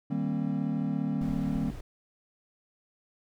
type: chord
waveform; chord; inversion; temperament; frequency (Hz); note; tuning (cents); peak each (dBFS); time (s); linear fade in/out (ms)
triangle; C minor seventh; first; equal with one note detuned; 155.56 / 196 / 233.1 / 267.9; Eb3 / G3 / Bb3 / C4; 0 / 0 / 0 / +41; -31; 0.1-1.71; 10
type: noise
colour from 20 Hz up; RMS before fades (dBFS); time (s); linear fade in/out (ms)
brown; -39; 1.21-1.81; 5
effects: none